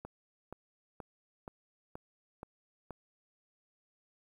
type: click train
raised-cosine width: 1 ms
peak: -29 dBFS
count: 7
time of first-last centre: 0.05-2.907 s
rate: 2.1 Hz
effects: 10-bit